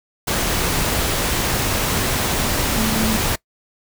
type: tone in noise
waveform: sine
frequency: 220 Hz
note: A3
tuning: in tune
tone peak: -20 dBFS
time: 2.76-3.17 s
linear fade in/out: 10 ms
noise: pink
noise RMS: -20 dBFS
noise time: 0.27-3.36 s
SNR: -3 dB
effects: noise-tail reverb RT60 0.1 s tail -22 dB re dry